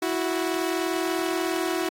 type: tone pair together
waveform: sawtooth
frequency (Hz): 328.4 / 368.6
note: E4 / F#4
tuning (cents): -6 / -7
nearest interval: major second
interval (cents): 199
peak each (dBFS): -23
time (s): 0.02-1.89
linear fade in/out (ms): 5
effects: AAC 64 kbps